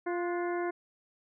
harmonic tone with a mistuned harmonic, 349.2 Hz, F4, in tune, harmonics 1 / 2 / 3 / 4 / 5 / 6, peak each -31 / -37 / -41 / -43 / -45 / -47 dBFS, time 0.06-0.71 s, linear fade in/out 10 ms, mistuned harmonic 4, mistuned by +69 cents, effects none

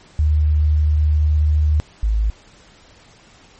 sine tone pair in turn, 75.9 / 53.67 Hz, D#2 / A1, -42 / -42 cents, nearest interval tritone, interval 600 cents, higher first, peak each -12 / -14 dBFS, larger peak first, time 0.19-1.8 / 2.03-2.3 s, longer first, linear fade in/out 0 ms, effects pink hiss -48 dBFS RMS until 3.59 s + MP3 32 kbps

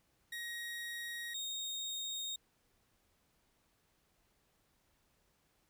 30% pulse tone pair in turn, 1887 / 3713 Hz, A#6 / A#7, +21 / -8 cents, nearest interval octave, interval 1171 cents, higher second, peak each -38 / -36 dBFS, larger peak second, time 0.32-1.34 / 1.34-2.36 s, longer neither, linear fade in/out 5 ms, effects pink hiss -75 dBFS RMS until 5.69 s

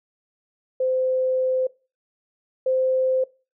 sine tone pair in turn, 516 / 519 Hz, C5 / C5, -24 / -14 cents, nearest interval unison, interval 10 cents, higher second, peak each -19 / -18 dBFS, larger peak second, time 0.8-1.67 / 2.66-3.24 s, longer first, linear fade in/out 5 ms, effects noise-tail reverb RT60 0.3 s tail -20 dB re dry

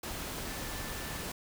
sine tone in noise, 1760 Hz, A6, in tune, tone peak -49 dBFS, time 0.47-1.24 s, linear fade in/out 5 ms, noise pink, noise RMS -39 dBFS, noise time 0.03-1.32 s, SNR -13 dB, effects none

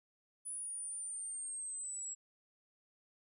sine linear sweep, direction down, 9910 to 7650 Hz, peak -40 dBFS, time 0.45-2.15 s, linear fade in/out 20 ms, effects none

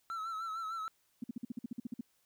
triangle tone with vibrato, 1318.5 Hz, E6, in tune, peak -35 dBFS, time 0.1-0.88 s, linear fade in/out 0 ms, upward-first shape sine, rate 6.6 Hz, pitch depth 55 cents each way
sine tone bursts, 237.4 Hz, A#3, 32 cents sharp, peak -35 dBFS, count 12, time 1.22-2.01 s, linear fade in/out 5 ms, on 20 ms, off 50 ms
effects white hiss -74 dBFS RMS until 2.25 s

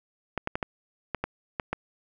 clicks, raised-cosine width 0.5 ms, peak -13 dBFS, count 8, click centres 0.377 / 0.474 / 0.555 / 0.628 / 1.147 / 1.24 / 1.598 / 1.73 s, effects none

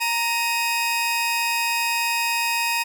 sawtooth tone pair together, 932.3 / 2518 Hz, A#5 / D#7, 0 / +20 cents, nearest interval octave + perfect fourth, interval 1720 cents, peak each -20 dBFS, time 0-2.84 s, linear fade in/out 20 ms, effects none

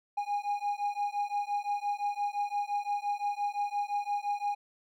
triangle beating tone pair, 816 / 821.8 Hz, G#5 / G#5, -31 / -18 cents, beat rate 5.8 Hz, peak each -31 dBFS, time 0.17-4.55 s, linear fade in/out 10 ms, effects none

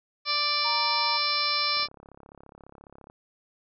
harmonic tone, 587.3 Hz, D5, in tune, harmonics 1 / 2 / 3 / 4 / 5 / 6 / 7 / 8 / 9, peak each -41 / -30 / -40 / -31 / -41 / -36 / -30 / -33 / -29 dBFS, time 0.25-1.88 s, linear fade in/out 50 ms
sine tone, 932.3 Hz, A#5, in tune, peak -29 dBFS, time 0.64-1.18 s, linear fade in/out 20 ms
click train, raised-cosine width 1 ms, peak -34 dBFS, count 47, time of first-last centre 1.77-3.099 s, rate 34.6 Hz
effects none

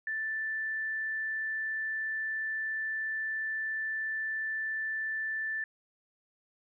sine tone, 1763 Hz, A6, 3 cents sharp, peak -31 dBFS, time 0.07-5.64 s, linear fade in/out 2 ms, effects none

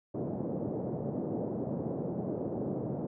pink band-pass noise, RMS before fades -35 dBFS, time 0.14-3.07 s, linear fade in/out 10 ms, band 130 to 600 Hz, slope 24 dB/octave, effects none

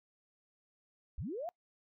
sine linear sweep, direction up, 39.95 to 729 Hz, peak -37 dBFS, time 1.18-1.49 s, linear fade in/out 0 ms, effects noise-tail reverb RT60 0.1 s tail -24 dB re dry

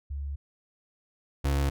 sine / 35% pulse tone pair in turn, 70.5 / 69.93 Hz, C#2 / C#2, +30 / +16 cents, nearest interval unison, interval 14 cents, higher first, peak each -31 / -22 dBFS, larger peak second, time 0.1-0.36 / 1.44-1.7 s, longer neither, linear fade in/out 10 ms, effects none

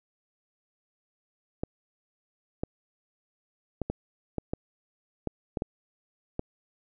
clicks, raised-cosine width 2 ms, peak -16 dBFS, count 10, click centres 1.635 / 2.635 / 3.817 / 3.9 / 4.383 / 4.535 / 5.273 / 5.572 / 5.621 / 6.394 s, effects none

